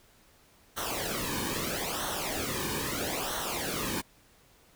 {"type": "noise with flanger", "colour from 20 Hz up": "pink", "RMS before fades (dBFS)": -33, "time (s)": [0.76, 4.02], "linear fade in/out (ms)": 20, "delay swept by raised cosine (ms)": [0.41, 1.51], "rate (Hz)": 0.77, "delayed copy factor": -0.75, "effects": ["pink hiss -61 dBFS RMS until 4.75 s"]}